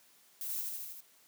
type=noise with echo; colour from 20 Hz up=violet; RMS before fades=-39 dBFS; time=0.41-0.61 s; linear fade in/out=0 ms; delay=79 ms; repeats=5; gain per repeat=-2 dB; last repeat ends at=1.005 s; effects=white hiss -64 dBFS RMS until 1.27 s + high-pass 150 Hz 12 dB/octave